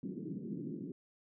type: band-pass noise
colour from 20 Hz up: pink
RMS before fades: -42 dBFS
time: 0.03-0.92 s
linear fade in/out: 2 ms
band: 150 to 370 Hz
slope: 48 dB/octave
effects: none